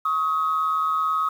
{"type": "tone pair together", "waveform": "sine", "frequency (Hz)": [1108.7, 1266.8], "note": ["C#6", "D#6"], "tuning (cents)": [0, 31], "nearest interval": "major second", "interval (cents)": 231, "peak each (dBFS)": [-26, -20], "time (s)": [0.05, 1.29], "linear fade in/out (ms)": 5, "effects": ["tanh soft clip ceiling -14 dBFS", "8-bit"]}